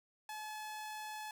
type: tone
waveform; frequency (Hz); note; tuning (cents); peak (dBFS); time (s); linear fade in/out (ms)
sawtooth; 857; A5; -46; -39; 0.29-1.31; 2
effects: none